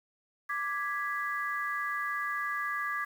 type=chord; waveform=sine; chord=G# diminished; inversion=second; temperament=equal; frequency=1174.7 / 1661.2 / 1975.5 Hz; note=D6 / G#6 / B6; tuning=0 / 0 / 0 cents; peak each=-34 / -34 / -38 dBFS; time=0.49-3.05 s; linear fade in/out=10 ms; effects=9-bit